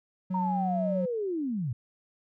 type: tone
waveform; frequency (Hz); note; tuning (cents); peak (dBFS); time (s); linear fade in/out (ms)
triangle; 185; F#3; 0; -26; 0.3-1.06; 10
type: linear sweep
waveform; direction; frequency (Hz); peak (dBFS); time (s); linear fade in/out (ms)
sine; down; 940 to 107.3; -28; 0.34-1.73; 5
effects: none